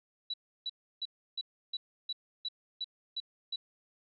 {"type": "tone bursts", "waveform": "sine", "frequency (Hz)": 3935, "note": "B7", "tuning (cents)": -7, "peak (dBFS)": -33, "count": 10, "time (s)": [0.3, 3.56], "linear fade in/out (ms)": 5, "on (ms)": 38, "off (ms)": 320, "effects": []}